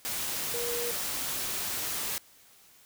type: tone in noise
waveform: sine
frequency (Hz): 476.5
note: A#4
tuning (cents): +38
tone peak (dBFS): -33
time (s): 0.54-0.91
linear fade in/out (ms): 0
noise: white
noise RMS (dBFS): -33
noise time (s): 0.05-2.18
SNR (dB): -3
effects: white hiss -58 dBFS RMS until 2.85 s